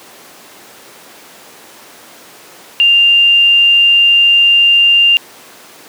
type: tone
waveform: sine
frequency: 2794 Hz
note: F7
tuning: in tune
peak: -5 dBFS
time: 2.8-5.17 s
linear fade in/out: 0 ms
effects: pink hiss -37 dBFS RMS until 5.88 s + high-pass 300 Hz 12 dB/octave